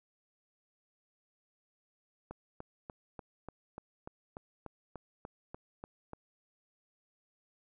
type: click train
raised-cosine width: 1 ms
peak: -29 dBFS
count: 14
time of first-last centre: 2.31-6.134 s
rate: 3.4 Hz
effects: none